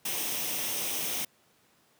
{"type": "noise with comb filter", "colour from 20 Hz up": "white", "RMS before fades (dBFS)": -32, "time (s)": [0.05, 1.25], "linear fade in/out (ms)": 5, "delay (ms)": 0.34, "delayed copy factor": 0.5, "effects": ["pink hiss -65 dBFS RMS until 1.99 s", "high-pass 150 Hz 12 dB/octave"]}